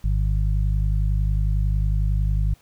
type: harmonic tone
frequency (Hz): 51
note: G#1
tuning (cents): -31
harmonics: 1 / 2 / 3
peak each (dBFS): -19 / -25 / -29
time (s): 0.04-2.54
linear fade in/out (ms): 5
effects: pink hiss -57 dBFS RMS until 2.61 s

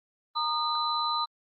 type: tone cluster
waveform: sine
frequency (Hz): 933 / 1221 / 4011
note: A#5 / D#6 / B7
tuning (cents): +1 / -33 / +26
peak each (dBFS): -31 / -29 / -31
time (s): 0.35-1.26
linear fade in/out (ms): 20
effects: Opus 24 kbps

